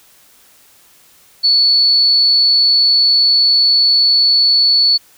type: tone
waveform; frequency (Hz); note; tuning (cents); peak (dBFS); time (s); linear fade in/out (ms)
sine; 4435; C#8; 0; -8; 1.43-4.98; 20
effects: white hiss -48 dBFS RMS until 5.17 s